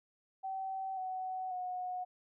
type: tone with pitch steps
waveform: sine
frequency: 767 / 748.2 / 729.8 Hz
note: G5 / F#5 / F#5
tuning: -38 / +19 / -24 cents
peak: -36 dBFS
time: 0.43-2.05 s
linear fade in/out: 20 ms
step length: 540 ms
effects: none